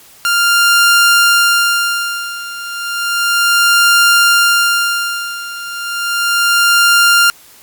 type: tone with tremolo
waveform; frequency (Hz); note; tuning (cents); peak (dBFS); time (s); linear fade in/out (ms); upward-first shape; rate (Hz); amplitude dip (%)
sawtooth; 1396.9; F6; 0; -3; 0.25-7.3; 0; sine; 0.33; 85
effects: white hiss -42 dBFS RMS until 7.62 s + Opus 48 kbps